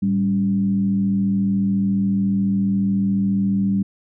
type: tone with frequency modulation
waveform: sine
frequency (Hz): 196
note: G3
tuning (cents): 0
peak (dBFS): -16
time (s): 0.02-3.83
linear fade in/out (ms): 10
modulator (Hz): 85.8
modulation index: 0.47
effects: none